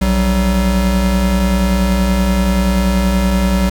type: tone pair together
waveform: square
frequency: 59.88 / 190.1 Hz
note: A#1 / F#3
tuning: +47 / +47 cents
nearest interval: octave + minor sixth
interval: 2000 cents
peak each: -15 dBFS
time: 0.01-3.7 s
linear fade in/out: 10 ms
effects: 8-bit